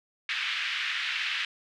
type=band-pass noise; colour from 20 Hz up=white; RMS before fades=-31 dBFS; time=0.29-1.45 s; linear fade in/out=2 ms; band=1600 to 3200 Hz; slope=24 dB/octave; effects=none